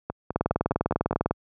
two click trains, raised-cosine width 1 ms, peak -14 / -9 dBFS, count 6 / 20, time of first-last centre 0.1-1.129 / 0.36-1.31 s, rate 4.86 / 20 Hz, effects high-pass 60 Hz 12 dB/octave

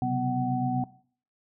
sine tone cluster, 129.2 / 137.1 / 187 / 248.9 / 751 Hz, C3 / C#3 / F#3 / B3 / F#5, -21 / -19 / +19 / +14 / +26 cents, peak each -31 / -36 / -36 / -29 / -29 dBFS, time 0.02-0.84 s, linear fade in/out 2 ms, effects noise-tail reverb RT60 0.5 s tail -19 dB re dry

